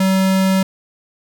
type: tone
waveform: square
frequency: 190.3 Hz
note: F#3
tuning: 49 cents sharp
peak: -13 dBFS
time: 0-0.63 s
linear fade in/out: 5 ms
effects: none